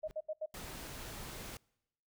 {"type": "noise with exponential growth", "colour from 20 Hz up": "brown", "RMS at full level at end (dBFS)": -44, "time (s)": [0.02, 0.11], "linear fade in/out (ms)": 0, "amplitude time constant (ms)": 18}
{"type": "tone bursts", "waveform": "sine", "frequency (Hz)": 622, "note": "D#5", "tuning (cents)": -1, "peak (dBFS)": -35, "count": 4, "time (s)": [0.03, 0.461], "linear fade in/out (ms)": 10, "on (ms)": 50, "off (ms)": 77}
{"type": "noise", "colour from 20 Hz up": "pink", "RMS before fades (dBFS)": -46, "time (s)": [0.54, 1.57], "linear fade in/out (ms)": 2}
{"effects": ["noise-tail reverb RT60 0.9 s tail -26 dB re dry"]}